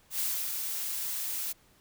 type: noise with ADSR envelope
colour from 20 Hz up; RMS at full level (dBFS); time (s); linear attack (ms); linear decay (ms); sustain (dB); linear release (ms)
blue; -30; 0.1-1.53; 97; 260; -4; 14
effects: pink hiss -63 dBFS RMS until 1.8 s